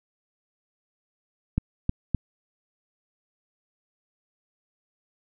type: clicks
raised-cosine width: 5 ms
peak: -10 dBFS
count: 3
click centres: 1.58 / 1.894 / 2.147 s
effects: none